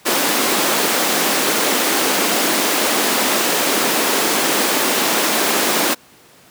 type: high-pass noise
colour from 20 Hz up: pink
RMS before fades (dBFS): -17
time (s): 0.05-5.95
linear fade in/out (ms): 20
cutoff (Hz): 230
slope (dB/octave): 24
effects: pink hiss -47 dBFS RMS until 6.5 s + high-pass 150 Hz 12 dB/octave